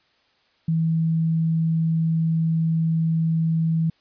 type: tone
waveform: sine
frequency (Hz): 162.5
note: E3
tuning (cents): -24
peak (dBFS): -18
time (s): 0.68-3.9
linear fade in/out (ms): 5
effects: white hiss -63 dBFS RMS until 4 s + resampled to 11025 Hz